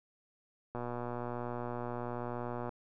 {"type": "click train", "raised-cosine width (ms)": 1, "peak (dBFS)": -25, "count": 236, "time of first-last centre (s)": [0.75, 2.692], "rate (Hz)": 121, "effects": []}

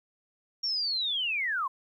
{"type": "linear sweep", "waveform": "sine", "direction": "down", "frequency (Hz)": [5588, 1000], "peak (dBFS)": -27, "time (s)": [0.63, 1.68], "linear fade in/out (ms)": 10, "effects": ["11-bit"]}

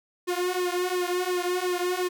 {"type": "tone with flanger", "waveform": "sawtooth", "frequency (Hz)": 360, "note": "F#4", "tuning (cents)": -47, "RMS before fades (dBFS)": -27, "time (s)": [0.27, 2.09], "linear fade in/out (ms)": 20, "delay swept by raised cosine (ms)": [1.3, 4.3], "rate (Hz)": 2.8, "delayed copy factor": -1, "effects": []}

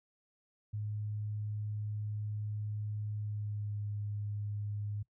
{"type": "tone with pitch glide", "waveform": "sine", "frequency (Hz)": [105.4, 103.59], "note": ["G#2", "G#2"], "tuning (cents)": [26, -4], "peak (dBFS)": -35, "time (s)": [0.73, 5.03], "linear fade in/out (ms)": 10, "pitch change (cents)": -30, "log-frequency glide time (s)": [3.12, 3.8], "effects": ["noise-tail reverb RT60 0.1 s tail -21 dB re dry"]}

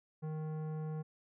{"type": "tone with tanh clipping", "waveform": "triangle", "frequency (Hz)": 155.56, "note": "D#3", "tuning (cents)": 0, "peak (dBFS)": -39, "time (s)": [0.22, 1.03], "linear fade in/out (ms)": 20, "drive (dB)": 18, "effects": []}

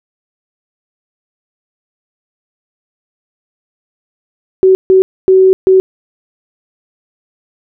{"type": "tone bursts at uneven times", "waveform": "sine", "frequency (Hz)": 377.6, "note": "F#4", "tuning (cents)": 35, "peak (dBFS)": -3, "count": 4, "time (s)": [[4.63, 4.75], [4.9, 5.02], [5.28, 5.53], [5.67, 5.8]], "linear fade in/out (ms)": 0, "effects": []}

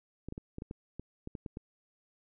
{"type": "clicks", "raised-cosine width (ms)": 3, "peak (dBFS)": -27, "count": 11, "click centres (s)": [0.286, 0.324, 0.379, 0.584, 0.621, 0.711, 0.996, 1.274, 1.352, 1.462, 1.571], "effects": []}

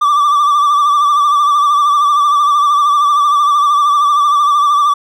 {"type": "tone with vibrato", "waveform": "triangle", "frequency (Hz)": 1169, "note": "D6", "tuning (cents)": -8, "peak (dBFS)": -6, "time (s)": [0.01, 4.94], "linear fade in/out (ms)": 10, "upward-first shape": "sine", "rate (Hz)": 13, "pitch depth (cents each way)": 51, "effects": []}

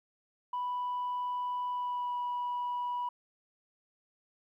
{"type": "tone with pitch glide", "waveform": "sine", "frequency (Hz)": [987.8, 977.6], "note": ["B5", "B5"], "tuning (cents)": [0, -18], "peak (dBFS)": -30, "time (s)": [0.53, 3.09], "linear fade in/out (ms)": 5, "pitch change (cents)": -18, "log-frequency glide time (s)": [1.71, 2.17], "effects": ["tanh soft clip ceiling -29 dBFS", "12-bit"]}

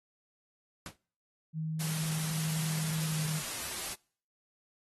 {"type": "noise with exponential decay", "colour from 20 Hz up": "pink", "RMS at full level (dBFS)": -37, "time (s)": [0.86, 0.97], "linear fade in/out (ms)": 1, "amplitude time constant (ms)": 22}
{"type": "tone with pitch glide", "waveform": "sine", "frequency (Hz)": [158.2, 155.93], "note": ["D#3", "D#3"], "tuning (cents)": [29, 4], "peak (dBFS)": -32, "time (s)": [1.53, 3.42], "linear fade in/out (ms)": 50, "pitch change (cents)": -25, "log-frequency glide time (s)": [3.06, 3.2]}
{"type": "noise", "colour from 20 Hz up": "white", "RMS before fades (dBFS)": -38, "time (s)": [1.79, 3.95], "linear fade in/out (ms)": 20}
{"effects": ["noise-tail reverb RT60 0.5 s tail -26 dB re dry", "AAC 32 kbps"]}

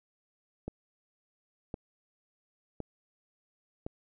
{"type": "click train", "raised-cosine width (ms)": 2, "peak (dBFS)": -23, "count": 4, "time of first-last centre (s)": [0.68, 3.865], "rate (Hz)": 0.942, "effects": []}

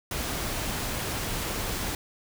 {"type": "noise", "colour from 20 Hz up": "pink", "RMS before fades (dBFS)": -31, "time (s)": [0.11, 1.95], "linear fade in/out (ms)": 2, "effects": []}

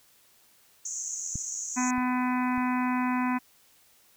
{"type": "band-pass noise", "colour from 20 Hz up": "pink", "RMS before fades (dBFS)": -35, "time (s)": [0.85, 1.91], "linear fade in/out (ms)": 5, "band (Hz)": [6200, 7100], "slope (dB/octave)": 96}
{"type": "clicks", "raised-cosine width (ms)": 5, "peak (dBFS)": [-22, -31, -32], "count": 3, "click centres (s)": [1.356, 1.981, 2.579]}
{"type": "harmonic tone", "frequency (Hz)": 251.1, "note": "B3", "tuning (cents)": 29, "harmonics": [1, 3, 4, 5, 6, 7, 8, 9, 10], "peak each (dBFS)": [-26, -36, -31, -44, -39, -42, -40, -46, -41], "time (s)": [1.76, 3.39], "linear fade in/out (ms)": 20}
{"effects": ["white hiss -61 dBFS RMS until 4.16 s"]}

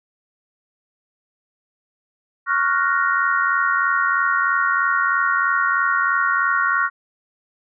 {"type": "chord", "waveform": "sine", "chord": "Gb major seventh", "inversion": "second", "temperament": "equal", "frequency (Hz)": [1108.7, 1396.9, 1480, 1864.7], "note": ["Db6", "F6", "Gb6", "Bb6"], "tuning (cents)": [0, 0, 0, 0], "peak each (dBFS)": [-21, -20, -23, -24], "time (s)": [2.46, 6.9], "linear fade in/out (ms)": 50, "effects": []}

